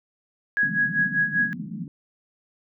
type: tone with tremolo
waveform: sine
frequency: 1661.2 Hz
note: G#6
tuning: in tune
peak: -17 dBFS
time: 0.57-1.53 s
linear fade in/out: 0 ms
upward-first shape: sine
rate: 5.1 Hz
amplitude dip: 80%
type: band-pass noise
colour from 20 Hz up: white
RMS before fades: -33 dBFS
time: 0.63-1.88 s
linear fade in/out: 2 ms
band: 150 to 230 Hz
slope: 48 dB/octave
effects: none